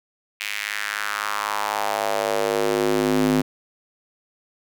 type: tone with high-pass filter sweep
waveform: square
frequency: 51.91 Hz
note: G#1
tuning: in tune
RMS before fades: -23 dBFS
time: 0.4-3.42 s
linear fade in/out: 10 ms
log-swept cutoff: 2400 to 230 Hz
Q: 2.7
effects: none